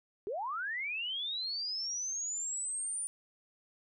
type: linear sweep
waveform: sine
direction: up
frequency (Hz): 368.9 to 9397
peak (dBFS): -34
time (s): 0.27-3.07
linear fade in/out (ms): 0
effects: none